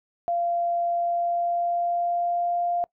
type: tone with pitch glide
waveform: sine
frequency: 690 to 698 Hz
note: F5 to F5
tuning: -21 to -1 cents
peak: -22 dBFS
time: 0.28-2.84 s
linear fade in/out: 0 ms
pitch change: +20 cents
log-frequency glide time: 0.87-2.65 s
effects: noise-tail reverb RT60 0.1 s tail -23 dB re dry